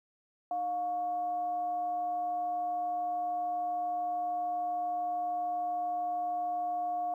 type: tone with frequency modulation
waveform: sine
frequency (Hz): 712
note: F5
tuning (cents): +33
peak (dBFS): -30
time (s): 0.51-7.14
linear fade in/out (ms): 2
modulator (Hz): 403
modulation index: 0.23
effects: 12-bit